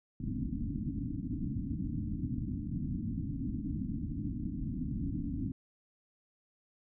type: low-pass noise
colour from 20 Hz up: white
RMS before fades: -36 dBFS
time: 0.2-5.52 s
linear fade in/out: 5 ms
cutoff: 300 Hz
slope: 96 dB/octave
effects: none